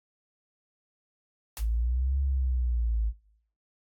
white noise with exponential decay, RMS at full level -36 dBFS, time 1.57-1.69 s, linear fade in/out 0 ms, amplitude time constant 26 ms
sine exponential two-way sweep, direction up then down, 53 to 69.2 to 53 Hz, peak -24 dBFS, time 1.58-3.13 s, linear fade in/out 50 ms, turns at 2.2 s
effects noise-tail reverb RT60 0.7 s tail -22 dB re dry + AAC 64 kbps

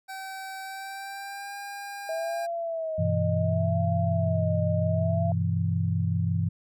25% pulse tone with pitch glide, 769 to 804 Hz, G5 to G5, -33 to +44 cents, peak -32 dBFS, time 0.08-2.47 s, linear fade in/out 20 ms, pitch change +77 cents, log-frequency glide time 0.62-1.55 s
sine tone with vibrato, 647 Hz, E5, 32 cents flat, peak -28 dBFS, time 2.09-5.32 s, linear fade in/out 2 ms, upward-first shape sine, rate 0.68 Hz, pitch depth 88 cents each way
sine chord, E minor, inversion first, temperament equal, 98 / 123.47 / 164.81 Hz, G2 / B2 / E3, 0 / 0 / 0 cents, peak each -26 / -31 / -27 dBFS, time 2.98-6.49 s, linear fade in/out 10 ms
effects none

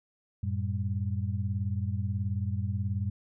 sine tone cluster, 93.4 / 111.9 / 196.9 Hz, F#2 / A2 / G3, +17 / +30 / +8 cents, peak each -30 / -33 / -37 dBFS, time 0.43-3.1 s, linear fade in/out 5 ms, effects none

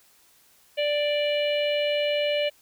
harmonic tone, 587.3 Hz, D5, in tune, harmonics 1 / 3 / 4 / 5 / 6 / 7, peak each -23 / -38 / -32 / -30 / -44 / -43 dBFS, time 0.77-2.5 s, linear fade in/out 20 ms, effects white hiss -59 dBFS RMS until 2.61 s

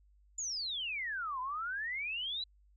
sine exponential two-way sweep, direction down then up, 7110 to 990 to 4035 Hz, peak -35 dBFS, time 0.38-2.44 s, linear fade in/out 5 ms, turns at 1.4 s, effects added 50 Hz sine -62 dBFS peak until 2.76 s

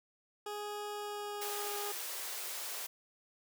20% pulse tone with pitch glide, 415.3 to 410.5 Hz, G#4 to G#4, 0 to -20 cents, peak -34 dBFS, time 0.46-1.92 s, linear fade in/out 5 ms, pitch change -20 cents, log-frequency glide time 0.9-1.79 s
white high-pass noise, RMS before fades -41 dBFS, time 1.41-2.87 s, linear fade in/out 10 ms, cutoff 350 Hz, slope 48 dB/octave
effects none

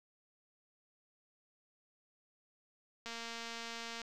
click train, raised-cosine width 0.2 ms, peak -27 dBFS, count 222, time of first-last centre 3.06-4.017 s, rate 231 Hz, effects none

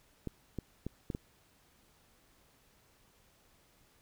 clicks, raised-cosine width 3 ms, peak -24 dBFS, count 5, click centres 0.273 / 0.587 / 0.866 / 1.102 / 1.149 s, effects pink hiss -67 dBFS RMS until 4.01 s

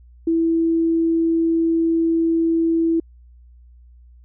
sine tone, 329.6 Hz, E4, in tune, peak -15 dBFS, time 0.27-3 s, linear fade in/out 5 ms, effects added 60 Hz sine -44 dBFS peak until 4.24 s

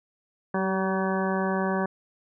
harmonic tone with a mistuned harmonic, 190 Hz, F#3, 46 cents sharp, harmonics 1 / 2 / 3 / 4 / 5 / 6 / 8 / 9, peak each -27 / -30 / -32 / -33 / -34 / -35 / -36 / -37 dBFS, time 0.54-1.86 s, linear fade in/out 5 ms, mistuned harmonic 2, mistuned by +17 cents, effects none

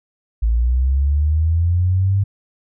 sine linear sweep, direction up, 54.4 to 100.1 Hz, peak -13 dBFS, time 0.42-2.24 s, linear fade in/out 10 ms, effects none

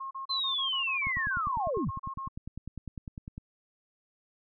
sine tone bursts, 1076 Hz, C6, 48 cents sharp, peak -35 dBFS, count 16, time 0-2.285 s, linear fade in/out 10 ms, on 110 ms, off 35 ms
sine linear sweep, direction down, 4126 to 61 Hz, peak -28 dBFS, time 0.29-1.91 s, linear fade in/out 20 ms
click train, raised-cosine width 5 ms, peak -27 dBFS, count 24, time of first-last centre 1.07-3.379 s, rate 9.96 Hz
effects none

